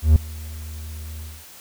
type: tone with ADSR envelope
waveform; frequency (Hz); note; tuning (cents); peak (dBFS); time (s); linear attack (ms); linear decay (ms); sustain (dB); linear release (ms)
triangle; 77.78; D#2; 0; -5; 0.02-1.45; 140; 3; -24; 230
effects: white hiss -44 dBFS RMS until 1.6 s